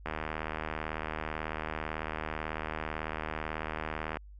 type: click train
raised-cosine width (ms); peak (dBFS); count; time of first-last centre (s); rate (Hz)
0.5; -19; 322; 0.06-4.17; 78.1
effects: added 50 Hz sine -47 dBFS peak until 4.39 s